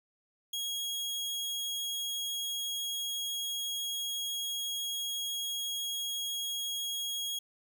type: tone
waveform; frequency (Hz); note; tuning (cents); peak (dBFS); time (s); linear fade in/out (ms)
sawtooth; 3298; G#7; -13; -30; 0.53-7.39; 5
effects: none